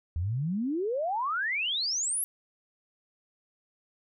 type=exponential sweep; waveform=sine; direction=up; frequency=77.78 to 11610 Hz; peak=-27 dBFS; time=0.16-2.24 s; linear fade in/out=0 ms; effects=none